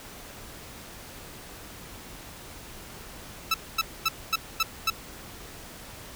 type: tone bursts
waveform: 15% pulse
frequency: 1315 Hz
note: E6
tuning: 5 cents flat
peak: -15 dBFS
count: 6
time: 3.51-4.902 s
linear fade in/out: 5 ms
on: 32 ms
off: 240 ms
effects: pink hiss -44 dBFS RMS until 6.15 s